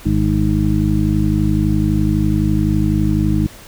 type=harmonic tone; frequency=51.91 Hz; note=G#1; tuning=in tune; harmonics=1 / 2 / 3 / 4 / 6; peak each=-19 / -19 / -19 / -19 / -19 dBFS; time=0.05-3.47 s; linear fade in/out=10 ms; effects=pink hiss -39 dBFS RMS until 3.67 s